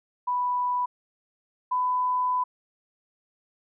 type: tone pair in turn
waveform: sine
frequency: 987.8 / 1000.4 Hz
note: B5 / B5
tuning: 0 / +22 cents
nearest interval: unison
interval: 22 cents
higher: second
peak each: -23 / -22 dBFS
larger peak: second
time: 0.27-0.86 / 1.71-2.44 s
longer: second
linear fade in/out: 10 ms
effects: none